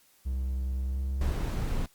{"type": "tone with pitch glide", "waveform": "triangle", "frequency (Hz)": [65, 66.87], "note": ["C2", "C2"], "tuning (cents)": [-11, 38], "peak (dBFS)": -26, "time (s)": [0.25, 1.33], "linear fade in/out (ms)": 20, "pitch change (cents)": 49, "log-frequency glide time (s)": [0.86, 1]}
{"type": "noise", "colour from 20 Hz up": "brown", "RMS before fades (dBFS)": -30, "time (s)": [1.21, 1.86], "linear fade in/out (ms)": 2}
{"effects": ["white hiss -63 dBFS RMS until 1.94 s", "Opus 48 kbps"]}